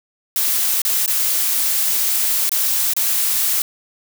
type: noise with dropouts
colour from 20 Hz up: blue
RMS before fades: -18 dBFS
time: 0.36-3.62 s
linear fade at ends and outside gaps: 1 ms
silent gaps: 0.818-0.85 / 1.061-1.078 / 2.494-2.517 / 2.935-2.965 s
effects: none